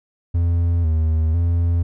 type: tone with vibrato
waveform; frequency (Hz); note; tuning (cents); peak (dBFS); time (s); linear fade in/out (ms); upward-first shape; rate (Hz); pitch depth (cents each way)
triangle; 82.41; E2; 0; -13; 0.34-1.83; 10; square; 1; 61
effects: none